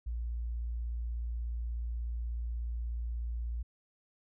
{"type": "tone", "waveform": "sine", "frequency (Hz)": 58.27, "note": "A#1", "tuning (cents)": 0, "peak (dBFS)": -33, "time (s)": [0.06, 3.63], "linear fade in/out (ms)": 10, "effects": []}